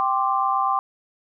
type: chord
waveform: sine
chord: G suspended fourth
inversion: none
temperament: equal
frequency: 784 / 1046.5 / 1174.7 Hz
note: G5 / C6 / D6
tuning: 0 / 0 / 0 cents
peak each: -23 dBFS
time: 0-0.79 s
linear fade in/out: 0 ms
effects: none